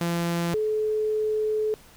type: tone pair in turn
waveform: sawtooth / sine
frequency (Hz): 170.7 / 430.1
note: F3 / A4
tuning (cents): -39 / -39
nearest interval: octave + major third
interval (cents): 1600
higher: second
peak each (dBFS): -20 / -22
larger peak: first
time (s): 0.01-0.54 / 0.54-1.74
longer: second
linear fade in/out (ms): 0
effects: pink hiss -52 dBFS RMS until 1.96 s